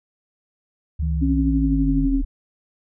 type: linear sweep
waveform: sine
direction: down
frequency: 75 to 34.65 Hz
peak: -20 dBFS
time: 0.99-2.25 s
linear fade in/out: 10 ms
type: tone with pitch glide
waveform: sine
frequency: 160.6 to 152.64 Hz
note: E3 to D#3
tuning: -45 to -33 cents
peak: -25 dBFS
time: 1.02-2.06 s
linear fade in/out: 10 ms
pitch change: -88 cents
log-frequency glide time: 1.38-1.84 s
type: tone with tremolo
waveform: sine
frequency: 273.1 Hz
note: C#4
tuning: 26 cents flat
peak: -16 dBFS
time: 1.21-2.22 s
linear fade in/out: 20 ms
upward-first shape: triangle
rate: 12 Hz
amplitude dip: 50%
effects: none